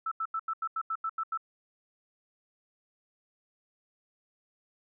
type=tone bursts; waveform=sine; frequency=1318.5 Hz; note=E6; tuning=in tune; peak=-29 dBFS; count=10; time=0.06-1.375 s; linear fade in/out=5 ms; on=55 ms; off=85 ms; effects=none